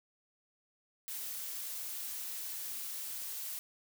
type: noise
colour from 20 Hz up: blue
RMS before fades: -41 dBFS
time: 1.08-3.59 s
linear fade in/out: 0 ms
effects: none